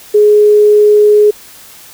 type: tone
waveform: sine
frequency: 418.9 Hz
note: G#4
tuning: 15 cents sharp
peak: -3 dBFS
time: 0.14-1.31 s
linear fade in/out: 10 ms
effects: white hiss -36 dBFS RMS until 1.93 s